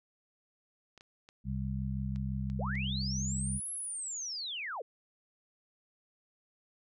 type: clicks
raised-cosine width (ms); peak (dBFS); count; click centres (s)
0.2; -36; 6; 0.977 / 1.009 / 1.289 / 2.16 / 2.5 / 2.754
type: harmonic tone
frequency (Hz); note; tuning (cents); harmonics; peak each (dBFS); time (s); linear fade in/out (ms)
65.9; C2; +13; 1 / 2 / 3; -37 / -36 / -37; 1.44-3.61; 50
type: linear two-way sweep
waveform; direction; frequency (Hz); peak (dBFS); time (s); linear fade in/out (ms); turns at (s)
sine; up then down; 404 to 11175 to 404; -36; 2.59-4.82; 5; 3.72
effects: none